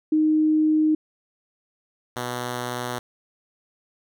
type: tone pair in turn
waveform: sine / 5% pulse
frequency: 309.9 / 122.98 Hz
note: D#4 / B2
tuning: -7 / -7 cents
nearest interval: octave + major third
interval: 1600 cents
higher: first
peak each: -16 dBFS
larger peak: neither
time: 0.12-0.95 / 2.16-2.99 s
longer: neither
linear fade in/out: 5 ms
effects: none